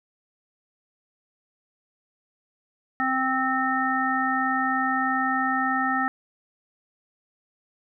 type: harmonic tone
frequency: 261.6 Hz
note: C4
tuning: in tune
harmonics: 1 / 3 / 5 / 7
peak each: -28 / -27 / -26 / -27 dBFS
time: 3-6.08 s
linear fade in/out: 0 ms
effects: none